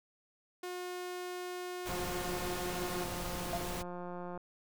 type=tone; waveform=sawtooth; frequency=360 Hz; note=F#4; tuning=47 cents flat; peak=-35 dBFS; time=0.63-3.04 s; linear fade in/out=5 ms
type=noise; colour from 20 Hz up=pink; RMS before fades=-41 dBFS; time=1.85-3.83 s; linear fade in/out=20 ms
type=click train; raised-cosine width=1 ms; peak=-30 dBFS; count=441; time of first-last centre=1.89-4.376 s; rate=177 Hz
type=tone with exponential decay; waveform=triangle; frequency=690 Hz; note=F5; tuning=21 cents flat; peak=-28 dBFS; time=3.53-3.71 s; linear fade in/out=2 ms; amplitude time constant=38 ms
effects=none